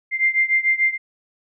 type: beating tone pair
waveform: sine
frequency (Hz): 2093 / 2099.8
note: C7 / C7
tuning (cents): 0 / +6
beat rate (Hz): 6.8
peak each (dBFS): -18 / -20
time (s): 0.11-0.98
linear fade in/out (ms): 50
effects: none